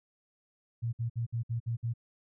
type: tone bursts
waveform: sine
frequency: 116.54 Hz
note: A#2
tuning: in tune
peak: -29 dBFS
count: 7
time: 0.82-1.938 s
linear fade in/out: 20 ms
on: 110 ms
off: 58 ms
effects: none